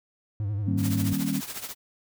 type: tone with vibrato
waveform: triangle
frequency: 102.6 Hz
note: G#2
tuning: 21 cents flat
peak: -24 dBFS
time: 0.4-1.13 s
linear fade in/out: 0 ms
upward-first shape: sine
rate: 11 Hz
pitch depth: 86 cents each way
type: chord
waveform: sine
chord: Eb dominant seventh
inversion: none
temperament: equal with one note detuned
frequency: 155.56 / 196 / 233.1 / 272.3 Hz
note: Eb3 / G3 / Bb3 / Db4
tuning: 0 / 0 / 0 / -31 cents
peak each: -32 / -29 / -32 / -29 dBFS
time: 0.66-1.41 s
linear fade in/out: 20 ms
type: noise with tremolo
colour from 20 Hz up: white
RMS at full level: -33 dBFS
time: 0.77-1.75 s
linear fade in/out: 50 ms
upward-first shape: triangle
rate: 14 Hz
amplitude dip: 80%
effects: none